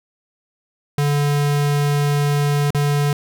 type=tone with dropouts; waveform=square; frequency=144.8 Hz; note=D3; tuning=24 cents flat; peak=-16 dBFS; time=0.98-3.13 s; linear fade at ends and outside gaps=2 ms; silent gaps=2.706-2.747 s; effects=none